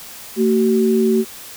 sine tone pair together, 225.4 / 379.1 Hz, A3 / F#4, +42 / +42 cents, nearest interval major sixth, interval 900 cents, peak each -15 dBFS, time 0.36-1.25 s, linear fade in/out 50 ms, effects white hiss -36 dBFS RMS until 1.56 s

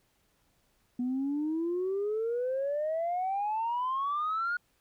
sine exponential sweep, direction up, 242.6 to 1452 Hz, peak -27 dBFS, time 0.99-4.57 s, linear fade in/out 5 ms, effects tanh soft clip ceiling -25 dBFS + pink hiss -71 dBFS RMS until 4.8 s

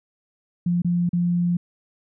sine tone with dropouts, 174.61 Hz, F3, in tune, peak -18 dBFS, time 0.66-1.57 s, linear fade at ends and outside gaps 5 ms, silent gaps 0.82-0.846 / 1.092-1.131 s, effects none

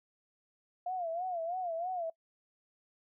sine tone with vibrato, 698.5 Hz, F5, in tune, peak -33 dBFS, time 0.86-2.1 s, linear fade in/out 5 ms, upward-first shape sine, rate 3.1 Hz, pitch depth 120 cents each way, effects noise-tail reverb RT60 0.1 s tail -23 dB re dry

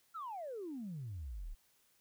sine exponential sweep, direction down, 1396.9 to 31.96 Hz, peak -40 dBFS, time 0.14-1.55 s, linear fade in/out 20 ms, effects tanh soft clip ceiling -37 dBFS + white hiss -72 dBFS RMS until 2 s

